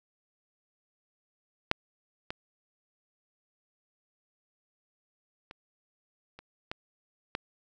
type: clicks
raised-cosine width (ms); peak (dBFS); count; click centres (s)
0.3; -7 / -19 / -28 / -30 / -19 / -15; 6; 1.714 / 2.305 / 5.511 / 6.39 / 6.715 / 7.351
effects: none